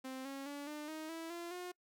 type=tone with pitch steps; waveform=sawtooth; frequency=261.6 / 273.7 / 286.3 / 299.5 / 313.3 / 327.7 / 342.8 / 358.6 Hz; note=C4 / C#4 / D4 / D4 / D#4 / E4 / F4 / F4; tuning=0 / -22 / -44 / +34 / +12 / -10 / -32 / +46 cents; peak=-39 dBFS; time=0.04-1.72 s; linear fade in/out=10 ms; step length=210 ms; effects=noise-tail reverb RT60 0.1 s tail -26 dB re dry